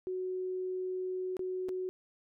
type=tone with dropouts; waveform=sine; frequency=370 Hz; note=F#4; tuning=in tune; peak=-33 dBFS; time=0.07-1.89 s; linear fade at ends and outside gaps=0 ms; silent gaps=1.368-1.393 / 1.686-1.691 s; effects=none